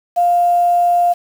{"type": "tone with quantisation", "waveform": "sine", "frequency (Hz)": 701, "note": "F5", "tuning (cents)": 6, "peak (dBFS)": -10, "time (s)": [0.16, 1.14], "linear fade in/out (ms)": 20, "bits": 6, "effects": []}